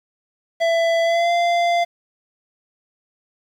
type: tone with pitch glide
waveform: square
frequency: 667 to 690.9 Hz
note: E5 to F5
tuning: +20 to -19 cents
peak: -16 dBFS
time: 0.6-1.85 s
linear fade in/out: 20 ms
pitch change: +61 cents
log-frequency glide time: 1.03-1.31 s
effects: low-pass 4000 Hz 12 dB/octave + 8-bit